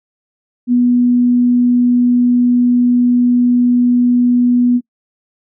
sine tone, 244.6 Hz, B3, 16 cents flat, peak -8 dBFS, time 0.67-4.81 s, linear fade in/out 50 ms, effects noise-tail reverb RT60 0.1 s tail -23 dB re dry

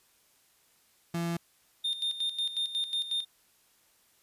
35% pulse tone, 169.4 Hz, E3, 48 cents sharp, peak -28 dBFS, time 1.14-1.37 s, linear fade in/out 5 ms
triangle tone with tremolo, 3637 Hz, A#7, 43 cents flat, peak -26 dBFS, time 1.84-3.25 s, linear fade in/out 10 ms, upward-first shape square, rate 5.5 Hz, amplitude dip 70%
effects white hiss -66 dBFS RMS until 4.22 s + resampled to 32000 Hz

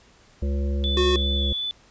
harmonic tone, 70 Hz, C#2, 18 cents sharp, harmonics 1 / 3 / 5 / 7 / 8, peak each -22 / -32 / -36 / -39 / -40 dBFS, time 0.42-1.53 s, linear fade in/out 5 ms
sine tone with vibrato, 3464 Hz, A7, 28 cents flat, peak -25 dBFS, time 0.84-1.71 s, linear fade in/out 0 ms, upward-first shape sine, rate 2.7 Hz, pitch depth 13 cents each way
square tone, 363.9 Hz, F#4, 29 cents flat, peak -20 dBFS, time 0.97-1.16 s, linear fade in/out 2 ms
effects pink hiss -55 dBFS RMS until 1.9 s + resampled to 16000 Hz

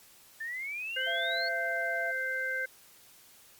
sine exponential sweep, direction up, 1760 to 4435 Hz, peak -34 dBFS, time 0.4-1.49 s, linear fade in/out 10 ms
harmonic tone, 520 Hz, C5, 11 cents flat, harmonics 1 / 3 / 4, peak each -39 / -31 / -37 dBFS, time 0.96-2.66 s, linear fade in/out 10 ms
sine tone, 677 Hz, E5, 46 cents sharp, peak -34 dBFS, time 1.06-2.12 s, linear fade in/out 20 ms
effects white hiss -57 dBFS RMS until 3.59 s + MP3 96 kbps

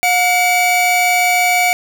45% pulse tone pair together, 720 / 2286 Hz, F#5 / D7, -47 / -47 cents, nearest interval octave + minor sixth, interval 2000 cents, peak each -14 dBFS, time 0.03-1.73 s, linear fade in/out 0 ms, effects none

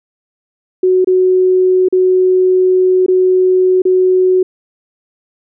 sine tone with dropouts, 370 Hz, F#4, in tune, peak -7 dBFS, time 0.83-4.43 s, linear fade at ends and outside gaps 5 ms, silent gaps 1.046-1.072 / 1.886-1.925 / 3.063-3.082 / 3.82-3.852 s, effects none

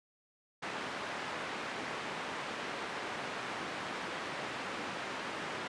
white band-pass noise, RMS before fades -40 dBFS, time 0.62-5.68 s, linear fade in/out 10 ms, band 160 to 1900 Hz, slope 12 dB/octave, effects resampled to 22050 Hz

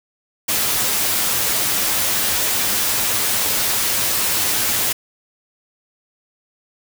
white noise with comb filter, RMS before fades -19 dBFS, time 0.48-4.93 s, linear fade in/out 10 ms, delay 9.4 ms, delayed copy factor +0.5, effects none

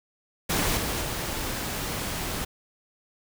pink noise with level steps, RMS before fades -25 / -29 / -31 dBFS, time 0.49-2.45 s, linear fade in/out 10 ms, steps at 0.77 / 1.01 s, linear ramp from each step 2 ms, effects none

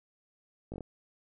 slowing click train, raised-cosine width 2 ms, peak -27 dBFS, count 5, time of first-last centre 0.72-0.807 s, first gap 18 ms, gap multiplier 1.13, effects none

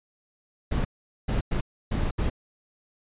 brown noise bursts at uneven times, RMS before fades -25 dBFS, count 5, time 0.71-0.85 / 1.28-1.41 / 1.51-1.61 / 1.91-2.11 / 2.18-2.3 s, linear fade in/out 10 ms, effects resampled to 8000 Hz

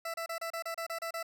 20% pulse tone bursts, 664 Hz, E5, 12 cents sharp, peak -30 dBFS, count 10, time 0.05-1.229 s, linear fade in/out 5 ms, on 90 ms, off 31 ms, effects none

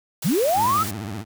white noise, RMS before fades -31 dBFS, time 0.22-0.91 s, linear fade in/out 5 ms
sine linear sweep, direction up, 119.2 to 1348 Hz, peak -17 dBFS, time 0.24-0.84 s, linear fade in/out 20 ms
20% pulse tone with vibrato, 103.83 Hz, G#2, in tune, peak -24 dBFS, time 0.54-1.25 s, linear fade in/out 50 ms, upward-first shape sine, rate 15 Hz, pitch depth 180 cents each way
effects none

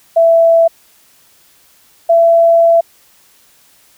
sine tone pair in turn, 664 / 670.2 Hz, E5 / E5, +12 / +29 cents, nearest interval unison, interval 17 cents, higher second, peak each -5 dBFS, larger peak neither, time 0.16-0.68 / 2.09-2.81 s, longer second, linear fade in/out 10 ms, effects white hiss -49 dBFS RMS until 3.97 s

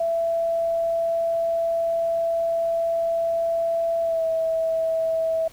sine tone with pitch glide, 667 to 651 Hz, E5 to E5, +20 to -22 cents, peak -20 dBFS, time 0-5.48 s, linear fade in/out 5 ms, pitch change -42 cents, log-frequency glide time 4.02-4.24 s, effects pink hiss -50 dBFS RMS until 5.52 s

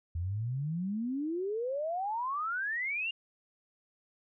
sine exponential sweep, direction up, 81 to 2850 Hz, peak -31 dBFS, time 0.15-3.11 s, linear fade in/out 5 ms, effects none

